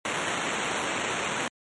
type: noise with sample-and-hold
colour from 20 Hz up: violet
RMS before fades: -29 dBFS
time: 0.05-1.48 s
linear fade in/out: 2 ms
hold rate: 4900 Hz
effects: high-pass 150 Hz 12 dB/octave + MP3 48 kbps